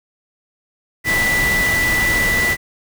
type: tone in noise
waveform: sine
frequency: 1975.5 Hz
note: B6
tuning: in tune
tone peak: -15 dBFS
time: 1.04-2.57 s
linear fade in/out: 50 ms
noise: pink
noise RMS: -22 dBFS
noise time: 1.04-2.57 s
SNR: +4 dB
effects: none